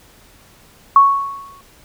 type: tone with exponential decay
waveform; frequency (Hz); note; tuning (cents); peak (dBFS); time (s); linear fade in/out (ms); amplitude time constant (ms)
sine; 1108.7; C#6; 0; -3; 0.96-1.61; 2; 140
effects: pink hiss -48 dBFS RMS until 1.84 s